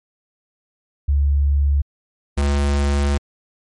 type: tone pair in turn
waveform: sine / square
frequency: 71 / 71 Hz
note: C#2 / C#2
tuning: +42 / +42 cents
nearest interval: unison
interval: 0 cents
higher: neither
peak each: -13 / -16 dBFS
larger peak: first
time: 1.08-1.82 / 2.37-3.18 s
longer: second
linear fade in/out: 10 ms
effects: MP3 48 kbps